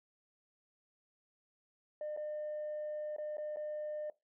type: tone with dropouts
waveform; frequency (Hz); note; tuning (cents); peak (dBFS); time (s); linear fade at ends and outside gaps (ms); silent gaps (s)
sine; 604; D5; +48; -36; 2.01-4.1; 2; 2.165-2.173 / 3.164-3.183 / 3.37-3.381 / 3.561-3.569
effects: noise-tail reverb RT60 0.2 s tail -20 dB re dry + tanh soft clip ceiling -35 dBFS